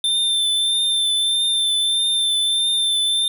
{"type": "tone with vibrato", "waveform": "square", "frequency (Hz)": 3565, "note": "A7", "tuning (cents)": 22, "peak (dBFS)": -17, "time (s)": [0.04, 3.28], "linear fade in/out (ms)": 2, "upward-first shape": "triangle", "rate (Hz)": 1.6, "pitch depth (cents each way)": 28, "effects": []}